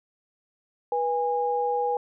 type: tone pair together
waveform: sine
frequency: 487.3 / 819.5 Hz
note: B4 / G#5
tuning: -23 / -23 cents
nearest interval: major sixth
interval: 900 cents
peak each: -26 / -25 dBFS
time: 0.92-1.97 s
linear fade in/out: 2 ms
effects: none